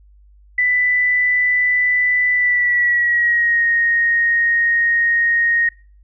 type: tone with pitch glide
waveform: sine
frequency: 1988 to 1865.6 Hz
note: B6 to A#6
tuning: +11 to +1 cents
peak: -13 dBFS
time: 0.58-5.69 s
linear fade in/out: 5 ms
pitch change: -110 cents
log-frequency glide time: 2.32-3.65 s
effects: noise-tail reverb RT60 0.4 s tail -23 dB re dry + added 50 Hz sine -45 dBFS peak until 6.03 s